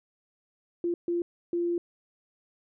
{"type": "tone bursts at uneven times", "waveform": "sine", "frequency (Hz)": 345.3, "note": "F4", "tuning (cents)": -20, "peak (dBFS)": -25, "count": 3, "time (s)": [[0.84, 0.94], [1.08, 1.22], [1.53, 1.78]], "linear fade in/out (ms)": 2, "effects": []}